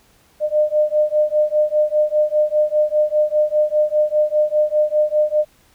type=beating tone pair; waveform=sine; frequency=603 / 608 Hz; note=D5 / D#5; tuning=+46 / -40 cents; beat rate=5 Hz; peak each=-17 dBFS; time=0.4-5.45 s; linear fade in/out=50 ms; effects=pink hiss -55 dBFS RMS until 5.74 s